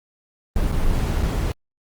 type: noise with dropouts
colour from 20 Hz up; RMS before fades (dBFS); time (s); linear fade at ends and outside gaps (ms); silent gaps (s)
brown; -20; 0.56-1.52; 2; 0.718-0.722 / 1.228-1.231
effects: Opus 24 kbps